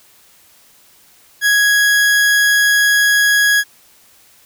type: tone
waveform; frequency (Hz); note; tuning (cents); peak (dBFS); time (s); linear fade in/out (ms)
40% pulse; 1662; G#6; +1; -9; 1.41-3.64; 50
effects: white hiss -49 dBFS RMS until 4.45 s